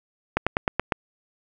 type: slowing click train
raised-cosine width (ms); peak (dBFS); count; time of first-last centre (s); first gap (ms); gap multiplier
0.5; -5; 6; 0.37-0.922; 96; 1.07
effects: none